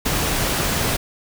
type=noise; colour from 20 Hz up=pink; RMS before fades=-21 dBFS; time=0.05-0.97 s; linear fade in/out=10 ms; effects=none